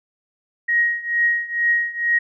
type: tone with tremolo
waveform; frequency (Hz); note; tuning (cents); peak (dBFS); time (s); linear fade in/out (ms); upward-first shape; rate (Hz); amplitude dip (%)
sine; 1885; A#6; +19; -13; 0.68-2.19; 10; triangle; 2.2; 90
effects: none